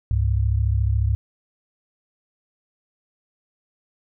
sine tone pair together, 68 / 102.04 Hz, C#2 / G#2, -33 / -30 cents, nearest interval perfect fifth, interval 703 cents, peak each -20 dBFS, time 0.11-1.15 s, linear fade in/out 0 ms, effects none

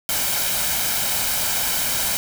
white noise with comb filter, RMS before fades -22 dBFS, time 0.09-2.17 s, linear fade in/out 0 ms, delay 1.3 ms, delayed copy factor +0.5, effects none

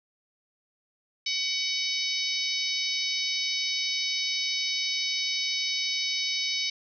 harmonic tone with a mistuned harmonic, 751 Hz, F#5, 26 cents sharp, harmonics 3 / 4 / 5 / 6 / 7 / 8, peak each -33 / -35 / -32 / -34 / -32 / -38 dBFS, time 1.26-6.7 s, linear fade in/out 5 ms, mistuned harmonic 5, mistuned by +18 cents, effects none

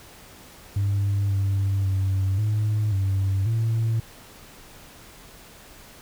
sine tone with pitch steps, 100 / 98.2 / 96.1 / 106.5 / 97 / 113 Hz, G2 / G2 / G2 / G#2 / G2 / A2, +35 / +4 / -34 / +44 / -18 / +47 cents, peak -18 dBFS, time 0.76-4 s, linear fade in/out 5 ms, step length 540 ms, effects tanh soft clip ceiling -18 dBFS + pink hiss -47 dBFS RMS until 6.01 s

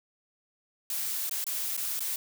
blue noise with dropouts, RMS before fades -32 dBFS, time 0.9-2.16 s, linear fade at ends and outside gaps 2 ms, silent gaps 1.295-1.311 / 1.442-1.466 / 1.767-1.775 / 1.994-2.005 s, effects none

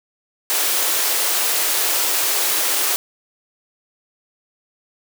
white high-pass noise, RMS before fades -19 dBFS, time 0.5-2.96 s, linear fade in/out 0 ms, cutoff 310 Hz, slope 48 dB/octave, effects none

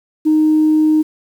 sine tone, 309.7 Hz, D#4, 8 cents flat, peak -8 dBFS, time 0.25-1.03 s, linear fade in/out 20 ms, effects tanh soft clip ceiling -5 dBFS + 7-bit

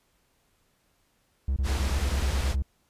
triangle tone bursts, 67.1 Hz, C2, 44 cents sharp, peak -21 dBFS, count 11, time 1.48-2.624 s, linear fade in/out 5 ms, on 84 ms, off 22 ms
pink low-pass noise, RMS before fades -34 dBFS, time 1.63-2.56 s, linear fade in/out 50 ms, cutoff 8100 Hz, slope 12 dB/octave
effects pink hiss -69 dBFS RMS until 2.89 s + resampled to 32000 Hz

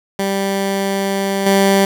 15% pulse tone with level steps, 196 Hz, G3, in tune, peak -10 / -4 dBFS, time 0.19-1.85 s, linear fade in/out 2 ms, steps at 1.46 s, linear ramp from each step 5 ms, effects none

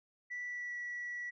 sine tone with pitch glide, 1964 to 1943.7 Hz, B6 to B6, -10 to -28 cents, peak -37 dBFS, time 0.3-1.31 s, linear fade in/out 20 ms, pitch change -18 cents, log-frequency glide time 0.46-0.76 s, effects tanh soft clip ceiling -35 dBFS

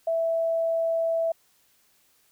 sine tone, 659.3 Hz, E5, in tune, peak -22 dBFS, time 0.07-1.32 s, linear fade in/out 5 ms, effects white hiss -64 dBFS RMS until 2.31 s

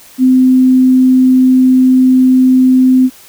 sine tone, 257.3 Hz, C4, 29 cents flat, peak -4 dBFS, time 0.18-3.1 s, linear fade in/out 50 ms, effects white hiss -39 dBFS RMS until 3.28 s

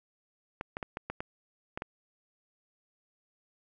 clicks, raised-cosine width 0.5 ms, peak -20 dBFS, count 8, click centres 0.611 / 0.769 / 0.828 / 0.971 / 1.1 / 1.205 / 1.775 / 1.821 s, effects none

